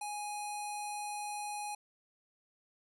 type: tone with low-pass filter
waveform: square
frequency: 830.6 Hz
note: G#5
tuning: in tune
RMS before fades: -40 dBFS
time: 0.01-1.75 s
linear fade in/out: 5 ms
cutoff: 10000 Hz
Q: 3.6
effects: none